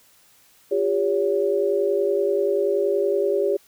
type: tone cluster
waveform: sine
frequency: 351.9 / 402.4 / 564 Hz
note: F4 / G4 / C#5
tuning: +13 / +45 / +30 cents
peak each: -27 / -20 / -24 dBFS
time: 0.71-3.57 s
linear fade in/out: 10 ms
effects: white hiss -56 dBFS RMS until 3.67 s